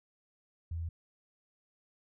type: tone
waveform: sine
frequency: 83.1 Hz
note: E2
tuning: 15 cents sharp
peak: -34 dBFS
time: 0.71-0.89 s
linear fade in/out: 5 ms
effects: none